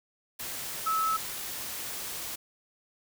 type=tone in noise; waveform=sine; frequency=1300 Hz; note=E6; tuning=24 cents flat; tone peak=-25 dBFS; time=0.86-1.17 s; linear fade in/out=10 ms; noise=white; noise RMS=-37 dBFS; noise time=0.39-2.36 s; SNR=+9 dB; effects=none

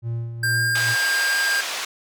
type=tone with tremolo; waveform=triangle; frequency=116.54 Hz; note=A#2; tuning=in tune; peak=-21 dBFS; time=0.02-0.96 s; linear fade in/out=50 ms; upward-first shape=sine; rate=2.3 Hz; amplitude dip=55%
type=tone with pitch glide; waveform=square; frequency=1589 to 1604.7 Hz; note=G6 to G6; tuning=+23 to +40 cents; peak=-20 dBFS; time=0.43-1.61 s; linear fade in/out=5 ms; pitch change=+17 cents; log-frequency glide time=0.53-0.59 s
type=band-pass noise; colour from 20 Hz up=white; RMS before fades=-28 dBFS; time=0.75-1.85 s; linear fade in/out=5 ms; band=610 to 4900 Hz; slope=12 dB/octave
effects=none

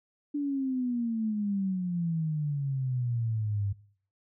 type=exponential sweep; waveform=sine; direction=down; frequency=293.7 to 98 Hz; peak=-27 dBFS; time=0.34-3.73 s; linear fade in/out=10 ms; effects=noise-tail reverb RT60 0.5 s tail -20 dB re dry

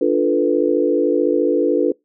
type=chord; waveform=sine; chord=B half-diminished seventh; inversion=first; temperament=equal; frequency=293.7 / 349.2 / 440 / 493.9 Hz; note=D4 / F4 / A4 / B4; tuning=0 / 0 / 0 / 0 cents; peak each=-19 dBFS; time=0.01-1.92 s; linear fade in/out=5 ms; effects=noise-tail reverb RT60 0.2 s tail -25 dB re dry

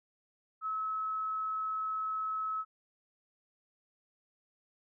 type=tone; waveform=sine; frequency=1292 Hz; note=E6; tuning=35 cents flat; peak=-32 dBFS; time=0.61-2.65 s; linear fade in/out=50 ms; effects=none

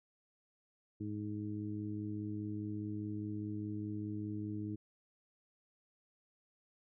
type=harmonic tone; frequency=104.9 Hz; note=G#2; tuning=18 cents sharp; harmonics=1 / 2 / 3 / 4; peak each=-42 / -44 / -41 / -55 dBFS; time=1-4.76 s; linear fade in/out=10 ms; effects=none

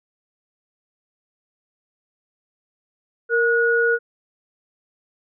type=tone pair together; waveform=sine; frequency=465 / 1454 Hz; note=A#4 / F#6; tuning=-4 / -31 cents; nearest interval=octave + minor sixth; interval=1973 cents; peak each=-18 dBFS; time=3.29-3.99 s; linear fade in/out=50 ms; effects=none

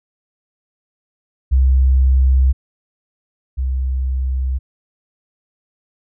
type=tone pair in turn; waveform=sine; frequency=65.41 / 65 Hz; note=C2 / C2; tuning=0 / -11 cents; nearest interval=unison; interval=11 cents; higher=first; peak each=-9 / -16 dBFS; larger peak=first; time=1.51-2.53 / 3.57-4.59 s; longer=neither; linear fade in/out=20 ms; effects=none

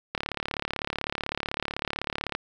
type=click train; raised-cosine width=0.3 ms; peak=-12 dBFS; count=80; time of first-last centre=0.15-2.351 s; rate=35.9 Hz; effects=9-bit

